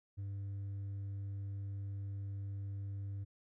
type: tone with hard clipping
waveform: triangle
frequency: 99.2 Hz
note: G2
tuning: 21 cents sharp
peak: -38 dBFS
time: 0.17-3.25 s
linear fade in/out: 20 ms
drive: 1 dB
effects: none